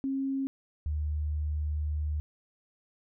sine tone pair in turn, 270.2 / 75.41 Hz, C#4 / D2, -44 / +46 cents, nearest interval octave + minor seventh, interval 2210 cents, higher first, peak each -28 dBFS, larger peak neither, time 0.04-0.47 / 0.86-2.2 s, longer second, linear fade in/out 0 ms, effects none

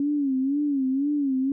sine tone with vibrato, 277.2 Hz, C#4, in tune, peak -21 dBFS, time 0-1.52 s, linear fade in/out 2 ms, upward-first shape sine, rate 2 Hz, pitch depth 110 cents each way, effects none

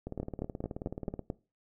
two click trains, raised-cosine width 2 ms, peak -24 / -20 dBFS, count 22 / 6, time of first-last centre 0.07-1.193 / 0.2-1.301 s, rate 18.7 / 4.54 Hz, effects noise-tail reverb RT60 0.3 s tail -20 dB re dry

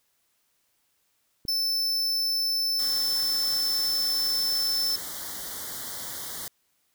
click, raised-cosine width 3 ms, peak -29 dBFS, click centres 1.452 s
45% pulse tone, 5290 Hz, E8, 5 cents sharp, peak -24 dBFS, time 1.48-4.96 s, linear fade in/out 5 ms
white band-stop noise, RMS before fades -36 dBFS, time 2.79-6.48 s, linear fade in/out 2 ms, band 2100 to 3100 Hz, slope 96 dB/octave
effects white hiss -71 dBFS RMS until 6.94 s

